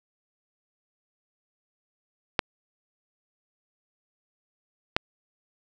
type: clicks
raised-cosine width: 0.3 ms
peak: -4 dBFS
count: 2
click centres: 2.392 / 4.965 s
effects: none